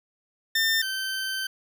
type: tone pair in turn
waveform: 20% pulse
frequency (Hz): 1800 / 1546.4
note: A6 / G6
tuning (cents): +39 / -24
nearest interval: minor third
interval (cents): 263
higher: first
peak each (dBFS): -16 / -23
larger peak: first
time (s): 0.55-0.82 / 0.82-1.47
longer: second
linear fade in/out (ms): 5
effects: none